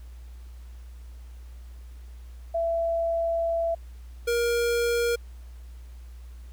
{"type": "tone pair in turn", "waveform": ["sine", "square"], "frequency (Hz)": [668, 472.3], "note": ["E5", "A#4"], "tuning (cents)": [23, 23], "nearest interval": "tritone", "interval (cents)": 600, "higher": "first", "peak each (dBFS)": -23, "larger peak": "neither", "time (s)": [[2.54, 3.75], [4.27, 5.16]], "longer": "first", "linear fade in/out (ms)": 10, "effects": ["added 60 Hz sine -40 dBFS peak until 6.52 s", "pink hiss -60 dBFS RMS until 6.52 s"]}